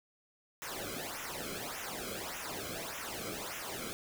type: noise with flanger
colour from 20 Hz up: pink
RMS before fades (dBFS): -41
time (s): 0.62-3.93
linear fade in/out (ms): 0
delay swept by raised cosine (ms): 0.22 to 1.12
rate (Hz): 1.7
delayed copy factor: -0.85
effects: none